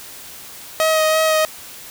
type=tone with vibrato; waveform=sawtooth; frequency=631 Hz; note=D#5; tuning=24 cents sharp; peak=-10 dBFS; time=0.8-1.45 s; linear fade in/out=0 ms; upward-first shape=sine; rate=3 Hz; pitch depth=15 cents each way; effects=white hiss -37 dBFS RMS until 1.9 s